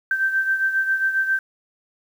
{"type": "beating tone pair", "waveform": "sine", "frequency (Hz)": [1558, 1565.4], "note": ["G6", "G6"], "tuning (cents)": [-11, -3], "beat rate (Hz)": 7.4, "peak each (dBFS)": [-19, -26], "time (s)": [0.11, 1.39], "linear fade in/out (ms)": 2, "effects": ["8-bit"]}